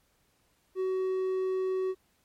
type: tone with hard clipping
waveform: triangle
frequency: 375.6 Hz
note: F#4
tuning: 26 cents sharp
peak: -28 dBFS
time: 0.75-1.95 s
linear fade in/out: 50 ms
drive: 6 dB
effects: pink hiss -70 dBFS RMS until 2.24 s + MP3 64 kbps